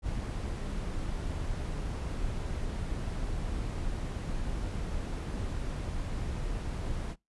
brown noise, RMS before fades -34 dBFS, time 0.02-7.16 s, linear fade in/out 50 ms, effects noise-tail reverb RT60 0.2 s tail -24 dB re dry + resampled to 24000 Hz

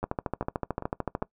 two click trains, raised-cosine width 1 ms, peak -20 / -14 dBFS, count 4 / 17, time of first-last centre 0.03-1.22 / 0.04-1.225 s, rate 2.52 / 13.5 Hz, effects noise-tail reverb RT60 0.1 s tail -21 dB re dry

